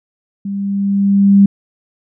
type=tone with level ramp; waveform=sine; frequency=198.7 Hz; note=G3; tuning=24 cents sharp; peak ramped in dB=-19 to -3 dBFS; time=0.45-1.46 s; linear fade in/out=5 ms; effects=none